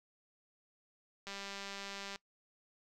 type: click train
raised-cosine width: 0.2 ms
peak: -27 dBFS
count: 177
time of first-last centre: 1.27-2.159 s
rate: 198 Hz
effects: noise-tail reverb RT60 0.1 s tail -22 dB re dry